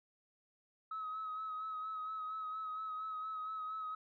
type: tone with vibrato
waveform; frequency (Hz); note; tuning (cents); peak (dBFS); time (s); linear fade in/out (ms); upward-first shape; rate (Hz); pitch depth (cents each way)
sine; 1279; D#6; +47; -38; 0.91-3.95; 5; sine; 4.3; 30
effects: tanh soft clip ceiling -35 dBFS